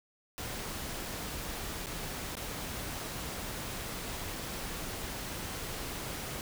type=noise with dropouts; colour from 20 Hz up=pink; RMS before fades=-39 dBFS; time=0.38-6.41 s; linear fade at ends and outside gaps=0 ms; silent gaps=1.86-1.868 / 2.353-2.369 s; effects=none